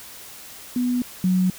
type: tone pair in turn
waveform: sine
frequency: 246.9 / 184.38 Hz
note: B3 / F#3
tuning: 0 / -6 cents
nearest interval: perfect fourth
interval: 506 cents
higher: first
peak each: -19 / -16 dBFS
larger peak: second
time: 0.76-1.02 / 1.24-1.5 s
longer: neither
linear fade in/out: 2 ms
effects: white hiss -41 dBFS RMS until 1.58 s